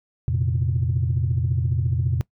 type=chord; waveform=sine; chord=F suspended fourth; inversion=none; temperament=just; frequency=87.31 / 116.41 / 130.96 Hz; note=F2 / Bb2 / C3; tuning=0 / -2 / +2 cents; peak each=-23 dBFS; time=0.28-2.21 s; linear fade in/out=0 ms; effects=noise-tail reverb RT60 0.1 s tail -22 dB re dry + tanh soft clip ceiling -12 dBFS